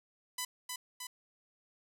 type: tone with echo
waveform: 5% pulse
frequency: 999 Hz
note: B5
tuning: 20 cents sharp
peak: -23 dBFS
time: 0.38-0.45 s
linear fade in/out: 5 ms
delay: 310 ms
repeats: 2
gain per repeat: -3 dB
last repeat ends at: 1.07 s
effects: none